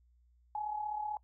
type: tone with amplitude modulation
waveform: sine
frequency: 844 Hz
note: G#5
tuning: 28 cents sharp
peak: -32 dBFS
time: 0.55-1.17 s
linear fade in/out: 2 ms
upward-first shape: sine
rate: 35.8 Hz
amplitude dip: 60%
effects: noise-tail reverb RT60 0.1 s tail -22 dB re dry + added 60 Hz sine -64 dBFS peak until 1.23 s